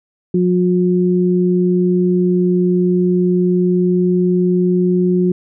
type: tone pair together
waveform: sine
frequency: 180.1 / 360 Hz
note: F#3 / F#4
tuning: -46 / -47 cents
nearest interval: octave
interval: 1199 cents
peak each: -13 / -15 dBFS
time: 0.34-5.32 s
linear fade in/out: 5 ms
effects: none